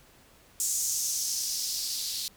violet noise with band-pass filter sweep, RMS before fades -31 dBFS, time 0.6-2.28 s, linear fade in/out 0 ms, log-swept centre 7000 to 4200 Hz, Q 3.2, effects pink hiss -58 dBFS RMS until 2.36 s

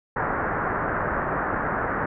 white low-pass noise, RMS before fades -26 dBFS, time 0.16-2.06 s, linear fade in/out 5 ms, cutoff 1700 Hz, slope 48 dB/octave, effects none

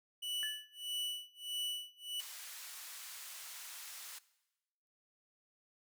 45% pulse tone with tremolo, 2960 Hz, F#7, in tune, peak -35 dBFS, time 0.22-2.21 s, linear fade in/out 10 ms, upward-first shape sine, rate 1.6 Hz, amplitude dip 100%
sine tone with exponential decay, 1732 Hz, A6, 28 cents flat, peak -38 dBFS, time 0.43-0.77 s, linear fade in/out 0 ms, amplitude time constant 72 ms
white band-pass noise, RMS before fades -49 dBFS, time 2.19-4.19 s, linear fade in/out 10 ms, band 1100 to 14000 Hz, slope 12 dB/octave
effects noise-tail reverb RT60 1.0 s tail -19 dB re dry

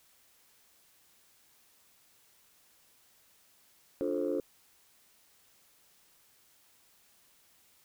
sine chord, D minor seventh, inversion none, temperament just, 293.7 / 352.4 / 440.5 / 528.6 Hz, D4 / F4 / A4 / C5, 0 / +16 / +2 / +18 cents, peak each -34 dBFS, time 4.01-4.4 s, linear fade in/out 0 ms, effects tanh soft clip ceiling -22 dBFS + white hiss -65 dBFS RMS until 7.84 s

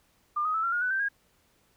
sine tone with pitch steps, 1200 / 1253.9 / 1310.1 / 1368.9 / 1430.3 / 1494.5 / 1561.6 / 1631.7 Hz, D6 / D#6 / E6 / F6 / F6 / F#6 / G6 / G#6, +37 / +13 / -11 / -35 / +41 / +17 / -7 / -31 cents, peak -25 dBFS, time 0.36-1.088 s, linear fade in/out 10 ms, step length 91 ms, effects pink hiss -67 dBFS RMS until 1.76 s

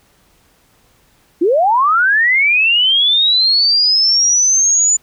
sine linear sweep, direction up, 306.8 to 7040 Hz, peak -9 dBFS, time 1.41-4.97 s, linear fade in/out 10 ms, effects pink hiss -54 dBFS RMS until 5.02 s

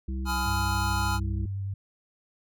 harmonic tone, 65.41 Hz, C2, in tune, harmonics 1 / 3 / 5, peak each -29 / -37 / -41 dBFS, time 0.08-1.46 s, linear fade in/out 5 ms
square chord, F half-diminished seventh, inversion first, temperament just, 838.1 / 1005.8 / 1257.2 / 1396.9 Hz, Ab5 / Cb6 / Eb6 / F6, +16 / +31 / +18 / 0 cents, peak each -33 / -35 / -37 / -33 dBFS, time 0.25-1.2 s, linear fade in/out 50 ms
sine tone with vibrato, 98 Hz, G2, in tune, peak -29 dBFS, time 0.46-1.74 s, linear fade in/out 5 ms, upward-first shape sine, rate 10 Hz, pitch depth 15 cents each way
effects none

